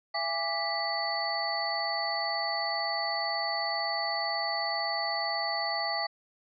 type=tone cluster; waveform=sine; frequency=671 / 819 / 1172 / 1968 / 4489 Hz; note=E5 / G#5 / D6 / B6 / C#8; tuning=+31 / -24 / -4 / -7 / +21 cents; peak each=-35 / -34 / -38 / -35 / -33 dBFS; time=0.14-6.07 s; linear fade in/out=10 ms; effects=none